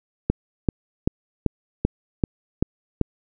click train, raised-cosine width 3 ms, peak -5 dBFS, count 8, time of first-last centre 0.3-3.013 s, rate 2.58 Hz, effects none

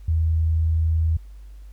sine tone, 80.7 Hz, E2, 36 cents flat, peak -17 dBFS, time 0.08-1.17 s, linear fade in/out 5 ms, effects added 50 Hz sine -38 dBFS peak until 1.72 s + pink hiss -62 dBFS RMS until 1.72 s

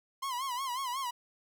45% pulse tone with vibrato, 1031 Hz, C6, 26 cents flat, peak -33 dBFS, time 0.22-1.11 s, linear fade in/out 10 ms, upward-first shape sine, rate 5.5 Hz, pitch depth 120 cents each way, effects none

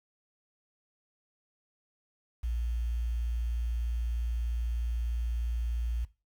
sine tone with quantisation, 58.4 Hz, A#1, 4 cents sharp, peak -29 dBFS, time 2.43-6.05 s, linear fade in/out 10 ms, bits 9, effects noise-tail reverb RT60 0.3 s tail -18 dB re dry

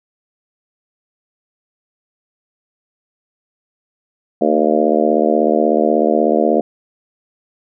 harmonic tone with a mistuned harmonic, 76.4 Hz, D#2, 31 cents flat, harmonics 3 / 4 / 5 / 6 / 7 / 8 / 9, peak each -19 / -19 / -19 / -19 / -19 / -19 / -19 dBFS, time 4.41-6.61 s, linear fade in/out 5 ms, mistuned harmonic 3, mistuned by -27 cents, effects none

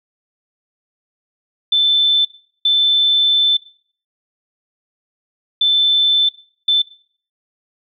sine tone bursts at uneven times, 3530 Hz, A7, 5 cents sharp, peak -10 dBFS, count 4, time 1.72-2.25 / 2.65-3.57 / 5.61-6.29 / 6.68-6.82 s, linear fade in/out 5 ms, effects noise-tail reverb RT60 0.5 s tail -18 dB re dry

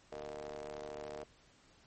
sawtooth ring-modulated tone, 73.42 Hz, D2, in tune, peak -36 dBFS, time 0.12-1.24 s, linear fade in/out 5 ms, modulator 536 Hz, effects pink hiss -65 dBFS RMS until 1.86 s + MP3 32 kbps

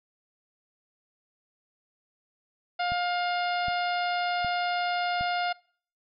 harmonic tone, 708 Hz, F5, 23 cents sharp, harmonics 1 / 2 / 3 / 4 / 5 / 6 / 7, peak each -27 / -33 / -37 / -39 / -41 / -43 / -44 dBFS, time 2.79-5.53 s, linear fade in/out 10 ms
click train, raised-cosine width 5 ms, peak -27 dBFS, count 4, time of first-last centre 2.92-5.21 s, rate 1.31 Hz
effects noise-tail reverb RT60 0.5 s tail -24 dB re dry

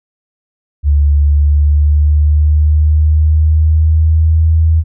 sine tone with pitch glide, 72.4 to 80.33 Hz, D2 to E2, -24 to -44 cents, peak -6 dBFS, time 0.83-4.84 s, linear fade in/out 50 ms, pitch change +180 cents, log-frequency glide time 1.15-4.49 s, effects none

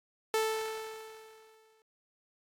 sawtooth tone with exponential decay, 440 Hz, A4, in tune, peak -22 dBFS, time 0.34-1.82 s, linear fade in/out 1 ms, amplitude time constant 320 ms, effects AAC 64 kbps

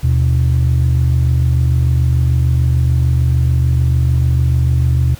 sine tone pair together, 78.1 / 124.84 Hz, D#2 / B2, +7 / +19 cents, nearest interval minor sixth, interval 812 cents, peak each -11 dBFS, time 0.03-5.15 s, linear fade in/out 10 ms, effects tanh soft clip ceiling -6 dBFS + pink hiss -39 dBFS RMS until 5.19 s

